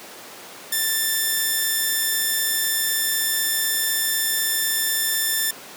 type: tone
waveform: 5% pulse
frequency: 1776 Hz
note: A6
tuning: 16 cents sharp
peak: -9 dBFS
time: 0.72-5.51 s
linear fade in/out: 5 ms
effects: pink hiss -39 dBFS RMS until 5.76 s + high-pass 300 Hz 12 dB/octave